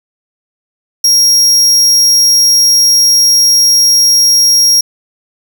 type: tone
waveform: 40% pulse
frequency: 5600 Hz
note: F8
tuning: 4 cents sharp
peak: -4 dBFS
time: 1.04-4.81 s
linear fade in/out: 5 ms
effects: none